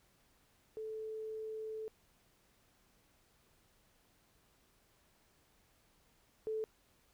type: tone pair in turn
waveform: sine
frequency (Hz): 437.3 / 437.3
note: A4 / A4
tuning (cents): -11 / -11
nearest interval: unison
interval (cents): 0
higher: neither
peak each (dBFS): -40 / -35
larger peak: second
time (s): 0.77-1.88 / 6.47-6.64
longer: first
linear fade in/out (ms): 0
effects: pink hiss -71 dBFS RMS until 7.13 s